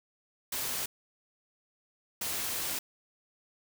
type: noise bursts at uneven times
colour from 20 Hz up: white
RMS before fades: -34 dBFS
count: 2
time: 0.52-0.86 / 2.21-2.79 s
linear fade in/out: 5 ms
effects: none